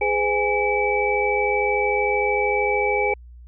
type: tone cluster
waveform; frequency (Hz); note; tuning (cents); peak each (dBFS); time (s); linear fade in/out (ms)
sine; 415.8 / 509 / 825 / 2301; G#4 / C5 / G#5 / D7; +2 / -48 / -12 / -36; -23 / -25 / -24 / -23; 0.01-3.14; 5
effects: added 60 Hz sine -40 dBFS peak until 3.47 s

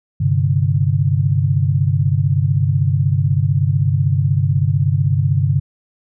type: chord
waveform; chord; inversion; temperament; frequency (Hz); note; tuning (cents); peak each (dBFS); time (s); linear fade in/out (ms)
sine; G suspended fourth; none; equal; 98 / 130.81 / 146.83; G2 / C3 / D3; 0 / 0 / 0; -17; 0.2-5.6; 10
effects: none

